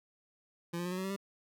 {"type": "tone with pitch steps", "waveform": "25% pulse", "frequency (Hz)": [170.8, 174.99, 179.29, 183.69, 188.21, 192.83, 197.56], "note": ["F3", "F3", "F3", "F#3", "F#3", "G3", "G3"], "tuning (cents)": [-38, 4, 46, -12, 30, -28, 14], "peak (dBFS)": -31, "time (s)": [0.73, 1.164], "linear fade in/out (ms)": 10, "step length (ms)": 62, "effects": []}